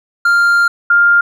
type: tone pair in turn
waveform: triangle / sine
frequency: 1396.9 / 1402 Hz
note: F6 / F6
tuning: 0 / +6 cents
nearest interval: unison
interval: 6 cents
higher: second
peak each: -6 dBFS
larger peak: neither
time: 0.25-0.68 / 0.9-1.21 s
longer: first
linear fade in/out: 5 ms
effects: none